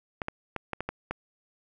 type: clicks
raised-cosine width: 0.5 ms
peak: -16 dBFS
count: 7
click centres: 0.218 / 0.284 / 0.563 / 0.733 / 0.806 / 0.89 / 1.11 s
effects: none

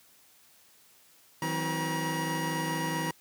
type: tone cluster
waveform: 25% pulse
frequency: 160.3 / 184.9 / 257.9 / 954 Hz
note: E3 / F#3 / C4 / A#5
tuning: -48 / -1 / -25 / +40 cents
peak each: -29 / -37 / -35 / -29 dBFS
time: 1.42-3.11 s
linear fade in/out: 2 ms
effects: white hiss -60 dBFS RMS until 3.2 s + high-pass 80 Hz 12 dB/octave

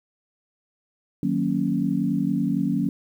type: chord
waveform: sine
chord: D# minor seventh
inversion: none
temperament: equal with one note detuned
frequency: 155.56 / 186.07 / 233.1 / 277.2 Hz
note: D#3 / F#3 / A#3 / C#4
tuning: 0 / +10 / 0 / 0 cents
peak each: -29 / -25 / -26 / -25 dBFS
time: 1.23-2.89 s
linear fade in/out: 2 ms
effects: 9-bit

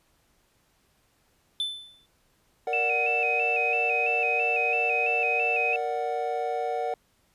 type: tone with exponential decay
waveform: triangle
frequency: 3520 Hz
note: A7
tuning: in tune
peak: -22 dBFS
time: 1.6-2.06 s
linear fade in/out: 1 ms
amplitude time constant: 100 ms
type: chord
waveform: triangle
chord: Bb augmented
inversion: none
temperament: equal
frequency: 466.2 / 587.3 / 740 Hz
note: Bb4 / D5 / F#5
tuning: 0 / 0 / 0 cents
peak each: -29 / -32 / -27 dBFS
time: 2.67-6.94 s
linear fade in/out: 2 ms
type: tone with vibrato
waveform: sine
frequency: 2581 Hz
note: E7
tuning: 37 cents flat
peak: -24 dBFS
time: 2.73-5.76 s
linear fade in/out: 2 ms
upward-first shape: square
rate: 3 Hz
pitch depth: 44 cents each way
effects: pink hiss -67 dBFS RMS until 7.34 s + resampled to 32000 Hz

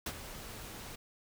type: noise with ADSR envelope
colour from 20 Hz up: pink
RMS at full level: -35 dBFS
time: 0.06-0.96 s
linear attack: 5 ms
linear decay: 55 ms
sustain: -11 dB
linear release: 11 ms
effects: none

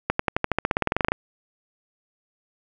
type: accelerating click train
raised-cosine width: 0.5 ms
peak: -5 dBFS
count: 18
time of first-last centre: 0.1-1.119 s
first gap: 94 ms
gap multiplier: 0.94
effects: none

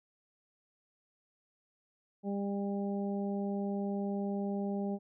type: harmonic tone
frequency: 200 Hz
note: G3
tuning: 35 cents sharp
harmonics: 1 / 2 / 3 / 4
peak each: -33 / -39 / -43 / -45 dBFS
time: 2.23-4.99 s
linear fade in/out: 50 ms
effects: none

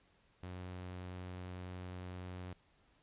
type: tone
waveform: sawtooth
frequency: 90.9 Hz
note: F#2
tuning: 30 cents flat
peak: -40 dBFS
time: 0.43-2.53 s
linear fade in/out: 0 ms
effects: pink hiss -71 dBFS RMS until 3.02 s + resampled to 8000 Hz

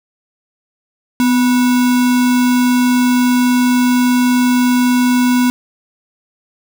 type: tone with sample-and-hold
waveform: sine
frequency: 249.3 Hz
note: B3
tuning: 16 cents sharp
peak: -9 dBFS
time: 1.2-5.5 s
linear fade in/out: 0 ms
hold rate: 1225 Hz
effects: none

